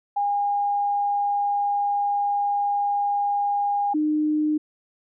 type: tone pair in turn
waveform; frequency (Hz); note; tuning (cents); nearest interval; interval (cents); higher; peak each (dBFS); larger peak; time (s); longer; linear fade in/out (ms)
sine; 813 / 304.5; G#5 / D#4; -37 / -37; octave + perfect fourth; 1700; first; -20 / -19; second; 0.16-3.94 / 3.94-4.58; first; 10
effects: none